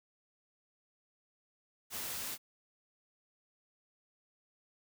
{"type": "noise", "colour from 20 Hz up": "white", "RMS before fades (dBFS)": -40, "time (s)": [1.9, 2.38], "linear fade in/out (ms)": 50, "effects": []}